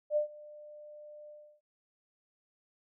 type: tone with ADSR envelope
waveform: sine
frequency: 598 Hz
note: D5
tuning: 31 cents sharp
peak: -24 dBFS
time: 0.1-1.61 s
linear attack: 64 ms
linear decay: 110 ms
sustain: -23 dB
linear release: 320 ms
effects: none